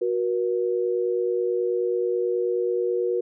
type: tone pair together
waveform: sine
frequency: 368 / 477.3 Hz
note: F#4 / A#4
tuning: -9 / +41 cents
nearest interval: perfect fourth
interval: 450 cents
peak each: -24 dBFS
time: 0.01-3.21 s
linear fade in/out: 10 ms
effects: none